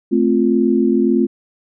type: chord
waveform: sine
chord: F major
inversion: first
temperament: equal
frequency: 220 / 261.6 / 349.2 Hz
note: A3 / C4 / F4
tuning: 0 / 0 / 0 cents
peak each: -16 dBFS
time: 0.11-1.27 s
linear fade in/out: 20 ms
effects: none